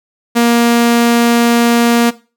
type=tone; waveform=sawtooth; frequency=235.6 Hz; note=A#3; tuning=19 cents sharp; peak=-4 dBFS; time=0.35-2.11 s; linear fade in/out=20 ms; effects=noise-tail reverb RT60 0.3 s tail -17 dB re dry